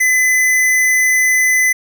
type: tone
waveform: square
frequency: 2017 Hz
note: B6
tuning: 36 cents sharp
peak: -11 dBFS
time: 0-1.73 s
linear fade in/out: 10 ms
effects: none

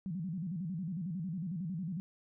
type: tone with vibrato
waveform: sine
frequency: 174.61 Hz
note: F3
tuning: in tune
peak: -35 dBFS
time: 0.06-2 s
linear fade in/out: 0 ms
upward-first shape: square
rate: 11 Hz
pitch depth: 160 cents each way
effects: none

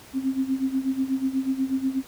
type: tone with tremolo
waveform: sine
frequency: 265.3 Hz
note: C4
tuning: 24 cents sharp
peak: -19 dBFS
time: 0.13-2.03 s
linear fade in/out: 50 ms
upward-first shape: sine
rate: 8.2 Hz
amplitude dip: 80%
effects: pink hiss -47 dBFS RMS until 2.07 s + high-pass 60 Hz 12 dB/octave

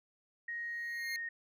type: tone with pitch glide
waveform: sine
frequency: 1875 to 1855.6 Hz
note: A#6 to A#6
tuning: +10 to -8 cents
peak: -37 dBFS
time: 0.48-1.29 s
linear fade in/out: 5 ms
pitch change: -18 cents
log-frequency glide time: 0.97-1.1 s
type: tone with exponential growth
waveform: 25% pulse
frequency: 2129 Hz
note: C7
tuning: 30 cents sharp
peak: -33 dBFS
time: 0.51-1.16 s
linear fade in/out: 1 ms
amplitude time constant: 140 ms
effects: none

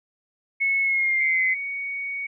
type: tone with pitch glide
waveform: sine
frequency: 2195 to 2048 Hz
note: C#7 to C7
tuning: -18 to -38 cents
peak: -19 dBFS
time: 0.6-1.55 s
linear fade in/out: 20 ms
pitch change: -120 cents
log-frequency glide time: 0.82-1.42 s
type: tone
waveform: sine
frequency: 2235 Hz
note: C#7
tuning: 14 cents sharp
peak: -27 dBFS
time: 1.2-2.27 s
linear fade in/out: 10 ms
effects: none

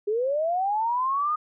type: linear sweep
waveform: sine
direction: up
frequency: 401.6 to 1244.5 Hz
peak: -22 dBFS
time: 0.07-1.36 s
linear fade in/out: 10 ms
effects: none

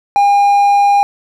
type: tone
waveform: triangle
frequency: 808 Hz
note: G#5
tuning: 48 cents flat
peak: -5 dBFS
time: 0.16-1.03 s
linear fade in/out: 0 ms
effects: none

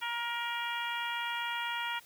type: harmonic tone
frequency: 471.9 Hz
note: A#4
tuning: 21 cents sharp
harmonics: 2 / 3 / 4 / 5 / 6 / 7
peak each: -37 / -39 / -40 / -41 / -42 / -42 dBFS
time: 0.01-2 s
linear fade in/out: 20 ms
effects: white hiss -58 dBFS RMS until 2.05 s

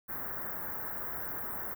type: band-stop noise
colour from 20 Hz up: white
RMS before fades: -38 dBFS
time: 0.08-1.75 s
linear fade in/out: 20 ms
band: 1800 to 14000 Hz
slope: 48 dB/octave
effects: none

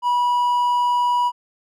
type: tone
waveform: triangle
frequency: 975 Hz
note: B5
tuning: 23 cents flat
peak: -14 dBFS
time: 0.02-1.32 s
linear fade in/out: 50 ms
effects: none

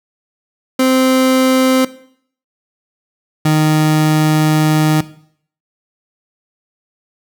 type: tone pair in turn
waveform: 30% pulse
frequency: 260 / 154.6 Hz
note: C4 / D#3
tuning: -11 / -11 cents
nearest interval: major sixth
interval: 900 cents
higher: first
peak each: -7 dBFS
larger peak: neither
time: 0.79-1.85 / 3.45-5.01 s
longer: second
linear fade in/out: 5 ms
effects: noise-tail reverb RT60 0.6 s tail -17 dB re dry

